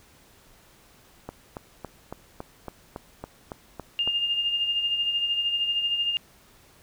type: click train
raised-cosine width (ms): 1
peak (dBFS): -20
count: 11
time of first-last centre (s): 1.29-4.076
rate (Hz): 3.59
type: tone with tremolo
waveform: sine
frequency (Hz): 2817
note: F7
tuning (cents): +14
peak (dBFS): -21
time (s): 3.99-6.17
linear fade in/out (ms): 0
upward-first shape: sine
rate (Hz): 13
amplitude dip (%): 50
effects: pink hiss -56 dBFS RMS until 6.82 s